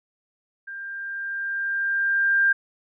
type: tone with level ramp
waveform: sine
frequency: 1593 Hz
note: G6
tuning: 27 cents sharp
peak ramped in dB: -33 to -15 dBFS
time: 0.67-2.53 s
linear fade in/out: 10 ms
effects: none